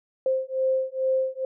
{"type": "beating tone pair", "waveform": "sine", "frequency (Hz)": [523.3, 525.6], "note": ["C5", "C5"], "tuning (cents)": [0, 8], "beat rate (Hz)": 2.3, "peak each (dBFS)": -25, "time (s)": [0.26, 1.45], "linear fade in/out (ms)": 2, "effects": []}